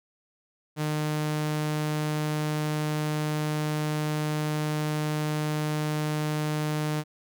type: tone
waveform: sawtooth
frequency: 152.1 Hz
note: D#3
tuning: 39 cents flat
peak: -22 dBFS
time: 0.76-7.04 s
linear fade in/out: 50 ms
effects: none